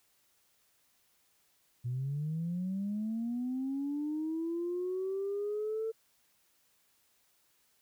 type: linear sweep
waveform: sine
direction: up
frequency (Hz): 118.9 to 450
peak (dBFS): -31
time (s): 1.84-5.92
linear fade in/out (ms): 20
effects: tanh soft clip ceiling -28 dBFS + white hiss -71 dBFS RMS until 7.81 s